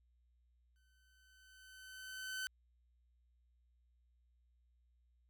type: tone with exponential growth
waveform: sawtooth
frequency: 1523 Hz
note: F#6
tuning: 50 cents sharp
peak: -35 dBFS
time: 0.76-2.47 s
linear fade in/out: 0 ms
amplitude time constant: 370 ms
effects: added 60 Hz sine -70 dBFS peak until 5.29 s